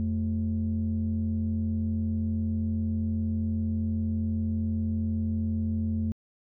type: tone pair together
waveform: sine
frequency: 87.53 / 220 Hz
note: F2 / A3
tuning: +4 / 0 cents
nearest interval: octave + major third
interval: 1596 cents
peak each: -27 dBFS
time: 0-6.12 s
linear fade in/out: 0 ms
effects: tanh soft clip ceiling -20 dBFS